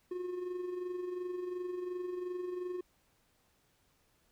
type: tone with amplitude modulation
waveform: triangle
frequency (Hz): 360.3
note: F#4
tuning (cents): -46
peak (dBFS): -32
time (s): 0.11-2.81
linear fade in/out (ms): 5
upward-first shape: sine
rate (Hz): 22.8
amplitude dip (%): 50
effects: pink hiss -72 dBFS RMS until 4.31 s